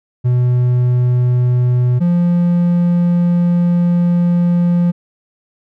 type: tone pair in turn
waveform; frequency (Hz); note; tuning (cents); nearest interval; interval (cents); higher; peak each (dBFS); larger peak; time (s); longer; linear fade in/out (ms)
triangle; 123.9 / 174.24; B2 / F3; +6 / -4; tritone; 590; second; -8; neither; 0.24-2 / 2-4.92; second; 20
effects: none